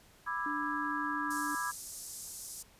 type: chord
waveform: sine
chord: E dominant seventh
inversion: second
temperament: just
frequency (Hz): 988.9 / 1186.7 / 1318.5 / 1648.1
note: B5 / D6 / E6 / G#6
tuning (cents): +2 / +18 / 0 / -14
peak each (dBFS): -38 / -38 / -42 / -37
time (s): 0.26-1.72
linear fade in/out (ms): 20
type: tone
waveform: sine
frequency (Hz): 294.7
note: D4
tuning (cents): +6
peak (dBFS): -38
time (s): 0.46-1.55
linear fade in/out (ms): 2
type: band-pass noise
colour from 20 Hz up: white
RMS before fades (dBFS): -45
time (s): 1.3-2.63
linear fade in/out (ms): 10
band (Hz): 5500 to 11000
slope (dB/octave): 24
effects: pink hiss -61 dBFS RMS until 2.79 s + resampled to 32000 Hz